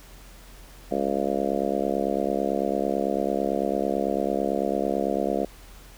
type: harmonic tone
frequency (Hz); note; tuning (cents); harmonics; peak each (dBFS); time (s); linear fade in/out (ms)
69; C#2; -7; 3 / 4 / 5 / 6 / 7 / 8 / 9 / 10; -31 / -31 / -31 / -31 / -31 / -31 / -31 / -31; 0.91-5.45; 5
effects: added 43 Hz sine -46 dBFS peak until 5.97 s + pink hiss -50 dBFS RMS until 5.97 s